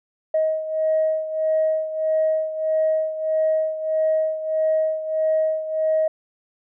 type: beating tone pair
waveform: sine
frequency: 630 / 631.6 Hz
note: D#5 / D#5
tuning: +21 / +26 cents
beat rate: 1.6 Hz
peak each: -19 / -24 dBFS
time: 0.34-6.08 s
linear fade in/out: 5 ms
effects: tanh soft clip ceiling -12 dBFS